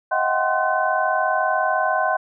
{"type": "tone cluster", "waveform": "sine", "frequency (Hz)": [633, 727, 767, 1042, 1514], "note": ["D#5", "F#5", "G5", "C6", "F#6"], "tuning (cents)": [30, -31, -38, -7, 39], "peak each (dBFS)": -24, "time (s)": [0.11, 2.17], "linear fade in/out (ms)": 10, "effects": []}